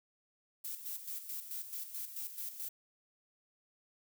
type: noise with tremolo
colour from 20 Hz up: violet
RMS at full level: -41 dBFS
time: 0.64-2.69 s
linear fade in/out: 10 ms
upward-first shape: square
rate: 4.6 Hz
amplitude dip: 60%
effects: none

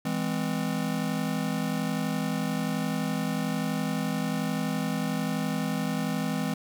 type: chord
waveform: square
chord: E augmented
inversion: none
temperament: just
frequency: 164.81 / 206 / 257.5 Hz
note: E3 / G#3 / B#3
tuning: 0 / -14 / -28 cents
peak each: -32 dBFS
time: 0.05-6.54 s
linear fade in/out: 5 ms
effects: none

